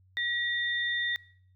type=tone pair together; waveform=sine; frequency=1914 / 3609 Hz; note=A#6 / A7; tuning=+45 / +43 cents; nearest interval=major seventh; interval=1098 cents; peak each=-29 / -33 dBFS; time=0.17-1.16 s; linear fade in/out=0 ms; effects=noise-tail reverb RT60 0.6 s tail -22 dB re dry + added 93 Hz sine -59 dBFS peak until 1.55 s